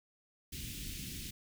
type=band-stop noise; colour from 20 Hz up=pink; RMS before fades=-43 dBFS; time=0.52-1.31 s; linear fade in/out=10 ms; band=280 to 2400 Hz; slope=24 dB/octave; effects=none